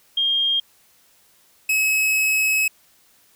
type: tone pair in turn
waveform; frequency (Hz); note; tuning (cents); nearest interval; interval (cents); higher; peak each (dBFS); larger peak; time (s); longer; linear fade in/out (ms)
sine / 45% pulse; 3220 / 2569; G7 / E7; +46 / -45; major third; 391; first; -17; neither; 0.17-0.6 / 1.69-2.68; second; 5
effects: white hiss -57 dBFS RMS until 3.35 s